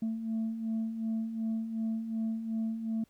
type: beating tone pair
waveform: sine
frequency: 221.3 / 224 Hz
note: A3 / A3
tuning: +10 / +31 cents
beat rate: 2.7 Hz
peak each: -37 / -30 dBFS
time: 0.02-3.04 s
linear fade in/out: 5 ms
effects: tanh soft clip ceiling -27 dBFS + pink hiss -70 dBFS RMS until 3.09 s